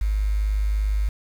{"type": "tone with quantisation", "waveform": "sine", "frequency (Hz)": 51.5, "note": "G#1", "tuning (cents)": -14, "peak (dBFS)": -19, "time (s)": [0.01, 1.09], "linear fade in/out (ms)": 5, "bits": 7, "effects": []}